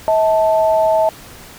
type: tone pair together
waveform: sine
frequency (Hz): 641.8 / 880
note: E5 / A5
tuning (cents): -46 / 0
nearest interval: perfect fourth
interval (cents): 546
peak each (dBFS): -12 / -16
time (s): 0.08-1.09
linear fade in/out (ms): 0
effects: pink hiss -38 dBFS RMS until 1.58 s